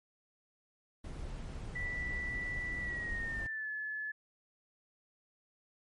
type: noise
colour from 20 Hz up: brown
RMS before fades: -42 dBFS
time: 1.04-3.47 s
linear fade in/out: 5 ms
type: tone with pitch glide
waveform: sine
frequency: 1966 to 1721.4 Hz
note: B6 to A6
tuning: -8 to -38 cents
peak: -36 dBFS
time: 1.75-4.12 s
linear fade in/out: 10 ms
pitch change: -230 cents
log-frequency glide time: 2.8-3.69 s
effects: MP3 48 kbps